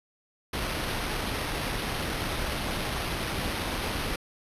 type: noise with sample-and-hold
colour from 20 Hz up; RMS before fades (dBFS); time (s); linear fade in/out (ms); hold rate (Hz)
pink; -31; 0.53-4.16; 5; 7350
effects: resampled to 32000 Hz